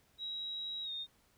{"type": "tone with pitch glide", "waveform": "sine", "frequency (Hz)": [3848, 3676], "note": ["B7", "A#7"], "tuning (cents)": [-46, -25], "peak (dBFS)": -38, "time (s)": [0.18, 1.07], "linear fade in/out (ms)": 50, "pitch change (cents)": -79, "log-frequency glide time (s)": [0.83, 0.91], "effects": ["pink hiss -70 dBFS RMS until 1.37 s"]}